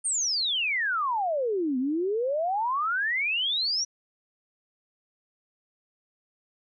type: exponential two-way sweep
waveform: sine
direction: down then up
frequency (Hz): 9150 to 246.9 to 5870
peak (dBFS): -24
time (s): 0.04-3.85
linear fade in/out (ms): 20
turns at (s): 1.78
effects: none